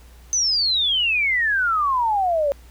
sine exponential sweep, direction down, 6220 to 549 Hz, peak -17 dBFS, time 0.33-2.52 s, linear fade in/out 0 ms, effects added 60 Hz sine -43 dBFS peak until 2.7 s + pink hiss -53 dBFS RMS until 2.7 s

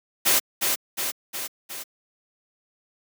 white noise with echo, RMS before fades -19 dBFS, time 0.25-0.4 s, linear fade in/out 20 ms, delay 360 ms, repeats 4, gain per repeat -4 dB, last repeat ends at 1.84 s, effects high-pass 200 Hz 12 dB/octave

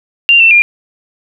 sine tone with pitch steps, 2780 / 2683 / 2405 Hz, F7 / E7 / D7, -9 / +30 / +41 cents, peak -3 dBFS, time 0.29-0.62 s, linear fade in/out 0 ms, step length 110 ms, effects none

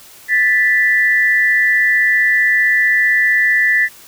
sine tone pair together, 1760 / 1975.5 Hz, A6 / B6, 0 / 0 cents, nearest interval major second, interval 200 cents, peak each -13 dBFS, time 0.28-3.89 s, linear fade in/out 50 ms, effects white hiss -41 dBFS RMS until 4.07 s

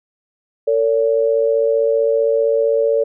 sine tone pair together, 452.5 / 568 Hz, A4 / C#5, +48 / +42 cents, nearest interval major third, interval 394 cents, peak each -15 / -16 dBFS, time 0.67-3.04 s, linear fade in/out 10 ms, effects none

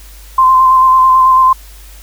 sine tone with vibrato, 1040 Hz, C6, 11 cents flat, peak -4 dBFS, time 0.38-1.53 s, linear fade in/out 5 ms, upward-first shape square, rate 9.1 Hz, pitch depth 16 cents each way, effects added 50 Hz sine -33 dBFS peak until 2.02 s + white hiss -40 dBFS RMS until 2.02 s

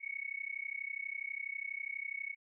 sine tone with amplitude modulation, 2217 Hz, C#7, in tune, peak -34 dBFS, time 0-2.36 s, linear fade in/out 50 ms, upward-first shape sine, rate 32.2 Hz, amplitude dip 95%, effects none

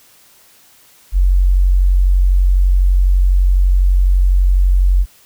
sine tone, 46 Hz, F#1, 9 cents flat, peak -8 dBFS, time 1.12-5.06 s, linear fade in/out 50 ms, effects white hiss -48 dBFS RMS until 5.25 s

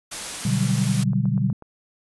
white noise, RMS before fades -31 dBFS, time 0.11-1.04 s, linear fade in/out 10 ms
sine chord, G major seventh, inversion first, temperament equal with one note detuned, 122.9 / 146.83 / 185 / 196 Hz, B2 / D3 / F#3 / G3, -8 / 0 / 0 / 0 cents, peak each -23 / -24 / -26 / -24 dBFS, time 0.45-1.53 s, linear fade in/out 5 ms
click train, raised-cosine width 1 ms, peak -27 dBFS, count 6, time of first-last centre 1.01-1.623 s, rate 8.15 Hz
effects resampled to 24000 Hz

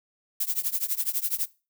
violet noise with tremolo, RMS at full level -24 dBFS, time 0.4-1.46 s, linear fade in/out 5 ms, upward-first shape triangle, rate 12 Hz, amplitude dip 100%, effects noise-tail reverb RT60 0.3 s tail -20 dB re dry

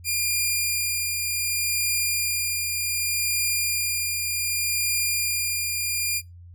10% pulse tone with tremolo, 2406 Hz, D7, 41 cents sharp, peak -12 dBFS, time 0.04-6.22 s, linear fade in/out 50 ms, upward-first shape triangle, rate 0.66 Hz, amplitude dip 35%, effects noise-tail reverb RT60 0.2 s tail -24 dB re dry + added 87 Hz sine -42 dBFS peak until 6.54 s

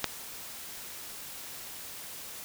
click, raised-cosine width 0.2 ms, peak -8 dBFS, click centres 0.043 s, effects white hiss -43 dBFS RMS until 2.44 s

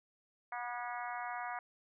harmonic tone with a mistuned harmonic, 242.7 Hz, B3, 30 cents flat, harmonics 3 / 4 / 5 / 6 / 7 / 8 / 9, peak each -42 / -44 / -46 / -48 / -49 / -50 / -51 dBFS, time 0.52-1.59 s, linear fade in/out 2 ms, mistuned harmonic 7, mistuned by -28 cents, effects none

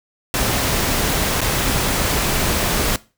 pink noise with dropouts, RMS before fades -19 dBFS, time 0.34-2.96 s, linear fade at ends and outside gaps 1 ms, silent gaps 1.407-1.415 s, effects noise-tail reverb RT60 0.3 s tail -19 dB re dry

